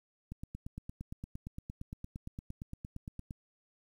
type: click train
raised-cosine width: 5 ms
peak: -29 dBFS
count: 27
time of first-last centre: 0.32-3.309 s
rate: 8.7 Hz
effects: 10-bit